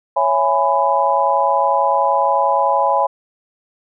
sine chord, C# minor seventh, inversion none, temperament just, 554.4 / 665.2 / 831.5 / 997.9 Hz, C#5 / E5 / G#5 / B5, 0 / +16 / +2 / +18 cents, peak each -19 / -21 / -17 / -17 dBFS, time 0.16-3.07 s, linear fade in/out 10 ms, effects none

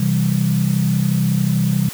sine chord, C major, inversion none, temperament equal, 130.81 / 164.81 / 196 Hz, C3 / E3 / G3, 0 / 0 / 0 cents, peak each -18 dBFS, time 0-1.89 s, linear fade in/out 5 ms, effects tanh soft clip ceiling -6 dBFS + white hiss -33 dBFS RMS until 1.93 s

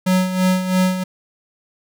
square tone with tremolo, 185 Hz, F#3, in tune, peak -13 dBFS, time 0.06-1.04 s, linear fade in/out 10 ms, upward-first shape sine, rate 3 Hz, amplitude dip 65%, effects none

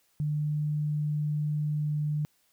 sine tone, 149.9 Hz, D3, 36 cents sharp, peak -26 dBFS, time 0.2-2.25 s, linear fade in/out 0 ms, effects white hiss -69 dBFS RMS until 2.52 s

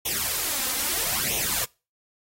white noise with flanger, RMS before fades -26 dBFS, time 0.05-1.65 s, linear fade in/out 10 ms, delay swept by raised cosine 0.32 to 3.92 ms, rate 0.77 Hz, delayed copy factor +0.8, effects noise-tail reverb RT60 0.3 s tail -24 dB re dry + AAC 48 kbps

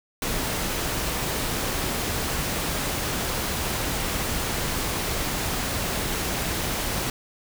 pink noise, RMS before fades -27 dBFS, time 0.22-7.1 s, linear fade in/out 2 ms, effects none

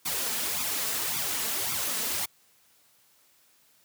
white noise with flanger, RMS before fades -30 dBFS, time 0.05-2.26 s, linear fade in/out 10 ms, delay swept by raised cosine 0.84 to 4.64 ms, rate 1.8 Hz, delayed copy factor +0.7, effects white hiss -63 dBFS RMS until 3.84 s + high-pass 80 Hz 12 dB/octave

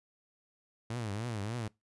sawtooth tone with vibrato, 110 Hz, A2, in tune, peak -31 dBFS, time 0.9-1.68 s, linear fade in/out 5 ms, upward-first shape triangle, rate 3.4 Hz, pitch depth 220 cents each way, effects noise-tail reverb RT60 0.2 s tail -23 dB re dry + resampled to 24000 Hz

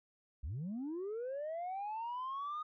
sine linear sweep, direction up, 56 to 1244.5 Hz, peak -36 dBFS, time 0.43-2.63 s, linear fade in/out 10 ms, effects tanh soft clip ceiling -36 dBFS

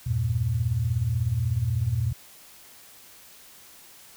sine chord, E diminished, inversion none, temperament just, 82.41 / 98.89 / 118.67 Hz, E2 / G2 / Bb2, 0 / +16 / +31 cents, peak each -30 / -29 / -24 dBFS, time 0.06-2.13 s, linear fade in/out 10 ms, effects white hiss -50 dBFS RMS until 4.16 s

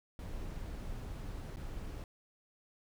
brown noise with dropouts, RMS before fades -42 dBFS, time 0.19-2.04 s, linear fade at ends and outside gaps 1 ms, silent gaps 1.56-1.569 s, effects none

